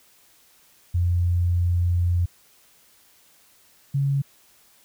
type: tone pair in turn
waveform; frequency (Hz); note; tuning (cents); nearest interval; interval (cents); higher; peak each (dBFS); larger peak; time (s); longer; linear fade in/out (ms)
sine; 87.6 / 139.06; F2 / C#3; +6 / +6; minor sixth; 800; second; -18 / -19; first; 0.94-2.26 / 3.94-4.22; first; 10
effects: white hiss -57 dBFS RMS until 4.84 s

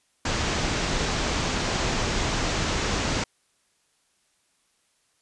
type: low-pass noise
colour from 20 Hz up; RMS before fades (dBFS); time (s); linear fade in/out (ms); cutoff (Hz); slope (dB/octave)
pink; -26; 0.25-3.24; 5; 7300; 48
effects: white hiss -68 dBFS RMS until 5.21 s + resampled to 24000 Hz

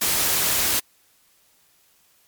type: noise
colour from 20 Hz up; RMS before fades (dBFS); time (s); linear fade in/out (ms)
white; -21; 0.01-0.8; 10
effects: white hiss -60 dBFS RMS until 2.27 s + MP3 96 kbps

